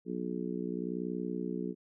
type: harmonic tone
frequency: 60.9 Hz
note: B1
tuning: 24 cents flat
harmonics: 3 / 4 / 5 / 6 / 7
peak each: -38 / -39 / -40 / -41 / -41 dBFS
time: 0.05-1.75 s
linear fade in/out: 50 ms
effects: none